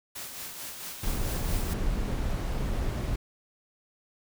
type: noise with tremolo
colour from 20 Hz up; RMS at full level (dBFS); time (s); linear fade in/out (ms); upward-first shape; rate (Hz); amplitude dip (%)
white; -38; 0.15-1.74; 10; sine; 4.5; 40
type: noise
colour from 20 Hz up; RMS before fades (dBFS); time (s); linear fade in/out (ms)
brown; -29; 1.03-3.16; 5
effects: none